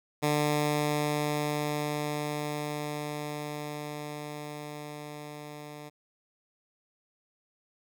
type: tone with level ramp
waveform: 10% pulse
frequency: 148.7 Hz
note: D3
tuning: 22 cents sharp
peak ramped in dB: -16 to -34 dBFS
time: 0.22-5.9 s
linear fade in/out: 20 ms
effects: none